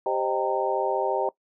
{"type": "harmonic tone with a mistuned harmonic", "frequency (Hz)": 131, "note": "C3", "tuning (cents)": 2, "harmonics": [3, 4, 5, 6, 7], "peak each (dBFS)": [-29, -29, -29, -29, -29], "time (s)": [0.06, 1.29], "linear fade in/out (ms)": 2, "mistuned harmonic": 5, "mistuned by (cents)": -99, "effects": ["noise-tail reverb RT60 0.1 s tail -20 dB re dry"]}